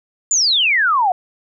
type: exponential sweep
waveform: sine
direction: down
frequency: 7310 to 698.5 Hz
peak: -12 dBFS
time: 0.31-1.12 s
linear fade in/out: 2 ms
effects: none